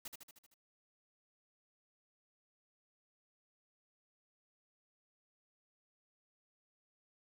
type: noise with echo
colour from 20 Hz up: white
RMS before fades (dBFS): -45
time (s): 0.05-0.08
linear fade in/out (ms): 5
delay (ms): 77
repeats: 6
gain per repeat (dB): -4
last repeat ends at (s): 0.542
effects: none